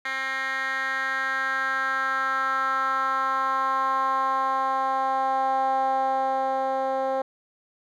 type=tone with band-pass filter sweep; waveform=10% pulse; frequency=266 Hz; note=C4; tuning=29 cents sharp; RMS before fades=-25 dBFS; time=0.05-7.22 s; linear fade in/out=5 ms; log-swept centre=2100 to 620 Hz; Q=3.8; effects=none